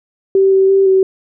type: tone with pitch steps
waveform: sine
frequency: 386.8 / 384.3 / 389.2 / 380.7 Hz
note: G4 / G4 / G4 / F#4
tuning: -23 / -34 / -12 / +49 cents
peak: -7 dBFS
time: 0.35-1.03 s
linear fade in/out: 2 ms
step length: 170 ms
effects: none